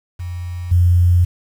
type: tone with level steps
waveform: sine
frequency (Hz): 88.2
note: F2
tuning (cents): +18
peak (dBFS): -23 / -9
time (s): 0.19-1.25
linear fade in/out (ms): 10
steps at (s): 0.71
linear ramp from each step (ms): 10
effects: 7-bit